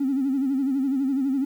triangle tone with vibrato, 269.9 Hz, C#4, 46 cents flat, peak -17 dBFS, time 0-1.45 s, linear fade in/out 10 ms, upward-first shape sine, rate 12 Hz, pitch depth 90 cents each way, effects tanh soft clip ceiling -18 dBFS + 9-bit

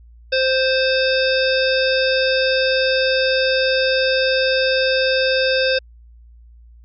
harmonic tone, 523.3 Hz, C5, in tune, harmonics 1 / 3 / 5 / 7 / 9 / 10, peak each -17 / -22 / -24 / -25 / -27 / -27 dBFS, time 0.32-5.79 s, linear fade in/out 10 ms, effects added 58 Hz sine -42 dBFS peak until 6.84 s

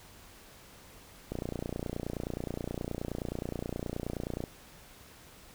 click train, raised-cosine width 2 ms, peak -21 dBFS, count 93, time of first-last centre 1.32-4.439 s, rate 29.5 Hz, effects pink hiss -54 dBFS RMS until 5.54 s

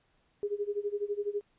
sine tone with tremolo, 410 Hz, G#4, 22 cents flat, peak -27 dBFS, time 0.43-1.41 s, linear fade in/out 0 ms, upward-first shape sine, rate 12 Hz, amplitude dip 90%, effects pink hiss -71 dBFS RMS until 1.58 s + resampled to 8000 Hz

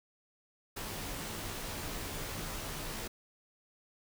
pink noise with comb filter, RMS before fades -40 dBFS, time 0.76-3.08 s, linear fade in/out 10 ms, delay 16 ms, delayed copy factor -0.6, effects none

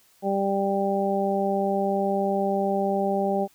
harmonic tone, 196.9 Hz, G3, 8 cents sharp, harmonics 1 / 2 / 3 / 4, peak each -27 / -27 / -27 / -27 dBFS, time 0.22-3.48 s, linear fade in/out 50 ms, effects white hiss -60 dBFS RMS until 3.54 s

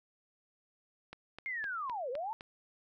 click train, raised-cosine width 0.3 ms, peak -29 dBFS, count 6, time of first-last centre 1.13-2.409 s, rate 3.91 Hz
sine linear two-way sweep, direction down then up, 2158 to 466.2 to 920 Hz, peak -35 dBFS, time 1.46-2.33 s, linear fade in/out 0 ms, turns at 2.1 s
effects none

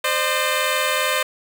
10% pulse tone pair together, 521 / 603.7 Hz, C5 / D5, -7 / +48 cents, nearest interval minor third, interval 255 cents, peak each -13 dBFS, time 0.04-1.23 s, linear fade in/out 5 ms, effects none

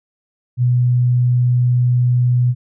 sine tone, 123.47 Hz, B2, in tune, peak -11 dBFS, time 0.57-2.55 s, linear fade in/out 50 ms, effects none

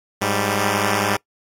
5% pulse tone pair together, 103.7 / 196.33 Hz, G#2 / G3, -2 / +3 cents, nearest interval major seventh, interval 1105 cents, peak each -10 dBFS, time 0.21-1.17 s, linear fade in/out 10 ms, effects noise-tail reverb RT60 0.1 s tail -22 dB re dry + AAC 48 kbps

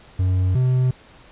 triangle tone pair in turn, 92.5 / 127.86 Hz, F#2 / C3, 0 / -40 cents, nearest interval tritone, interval 560 cents, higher second, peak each -14 / -13 dBFS, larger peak second, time 0.19-0.55 / 0.55-0.91 s, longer neither, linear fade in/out 5 ms, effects pink hiss -48 dBFS RMS until 1.31 s + resampled to 8000 Hz

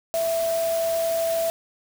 sine tone in noise, 662 Hz, E5, 7 cents sharp, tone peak -21 dBFS, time 0.14-1.5 s, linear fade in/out 0 ms, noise white, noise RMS -34 dBFS, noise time 0.14-1.5 s, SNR +10 dB, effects none

